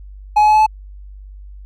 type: tone with pitch steps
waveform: triangle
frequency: 842 / 847.9 / 853.8 / 859.7 / 865.7 Hz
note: G#5 / G#5 / G#5 / A5 / A5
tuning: +24 / +36 / +48 / -40 / -28 cents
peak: -6 dBFS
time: 0.36-0.665 s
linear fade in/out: 10 ms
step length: 61 ms
effects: added 49 Hz sine -33 dBFS peak until 1.65 s